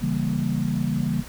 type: chord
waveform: sine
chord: C# diminished seventh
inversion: none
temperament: equal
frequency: 138.59 / 164.81 / 196 / 233.1 Hz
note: C#3 / E3 / G3 / Bb3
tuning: 0 / 0 / 0 / 0 cents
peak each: -27 dBFS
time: 0.01-1.23 s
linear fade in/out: 20 ms
effects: added 50 Hz sine -42 dBFS peak until 1.28 s + pink hiss -42 dBFS RMS until 1.28 s